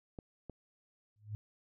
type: clicks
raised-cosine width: 2 ms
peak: -31 dBFS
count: 2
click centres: 0.188 / 0.497 s
type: tone with exponential growth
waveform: sine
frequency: 105.5 Hz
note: G#2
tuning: 28 cents sharp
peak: -34 dBFS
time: 1.16-1.35 s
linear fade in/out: 0 ms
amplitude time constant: 41 ms
effects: none